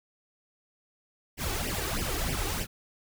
pink noise with flanger, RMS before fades -31 dBFS, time 1.37-2.67 s, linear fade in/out 50 ms, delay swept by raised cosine 0.37 to 2.67 ms, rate 3.2 Hz, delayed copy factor +0.8, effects none

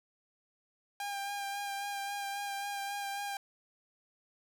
sawtooth tone with vibrato, 802 Hz, G5, 39 cents sharp, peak -32 dBFS, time 1-3.37 s, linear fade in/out 2 ms, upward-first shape sine, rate 3.7 Hz, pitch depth 21 cents each way, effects none

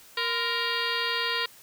harmonic tone with a mistuned harmonic, 467.6 Hz, A#4, 5 cents sharp, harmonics 1 / 2 / 3 / 4 / 5 / 6 / 7 / 8 / 9 / 10, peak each -36 / -34 / -34 / -32 / -37 / -34 / -36 / -35 / -37 / -36 dBFS, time 0.17-1.46 s, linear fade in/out 5 ms, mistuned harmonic 2, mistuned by +150 cents, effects white hiss -52 dBFS RMS until 1.62 s

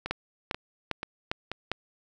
two click trains, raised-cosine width 0.3 ms, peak -17 / -12 dBFS, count 4 / 5, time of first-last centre 0.06-1.516 / 0.11-1.716 s, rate 2.06 / 2.49 Hz, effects none

